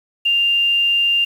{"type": "tone with quantisation", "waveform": "sine", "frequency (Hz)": 2794, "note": "F7", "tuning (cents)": 0, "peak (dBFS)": -13, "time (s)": [0.25, 1.25], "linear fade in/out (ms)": 10, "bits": 7, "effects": []}